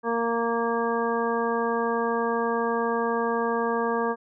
harmonic tone, 232.1 Hz, A#3, 7 cents flat, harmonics 1 / 2 / 3 / 4 / 5 / 7, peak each -30 / -26 / -33 / -30 / -31 / -34 dBFS, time 0.03-4.16 s, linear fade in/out 50 ms, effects none

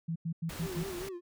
sine tone bursts, 164.81 Hz, E3, in tune, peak -31 dBFS, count 5, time 0.08-0.838 s, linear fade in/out 10 ms, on 78 ms, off 92 ms
pink noise, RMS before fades -43 dBFS, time 0.49-1.09 s, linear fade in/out 5 ms
triangle tone with vibrato, 370 Hz, F#4, in tune, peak -36 dBFS, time 0.61-1.21 s, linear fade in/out 50 ms, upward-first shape sine, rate 4.9 Hz, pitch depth 110 cents each way
effects none

